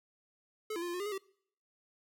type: tone with pitch steps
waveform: square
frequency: 431.2 / 338.9 / 351 / 346.6 / 360.3 / 405 / 420.8 / 386.8 Hz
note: A4 / E4 / F4 / F4 / F#4 / G#4 / G#4 / G4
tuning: -35 / +48 / +9 / -13 / -46 / -43 / +23 / -23 cents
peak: -36 dBFS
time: 0.7-1.18 s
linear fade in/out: 5 ms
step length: 60 ms
effects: noise-tail reverb RT60 0.6 s tail -22 dB re dry